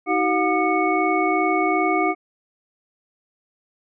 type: tone cluster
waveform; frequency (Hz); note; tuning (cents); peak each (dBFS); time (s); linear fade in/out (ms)
sine; 317.2 / 379.8 / 720 / 1208 / 2215; D#4 / F#4 / F#5 / D6 / C#7; +33 / +45 / -47 / +48 / -2; -23 / -24 / -22 / -25 / -25; 0.06-2.15; 50
effects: none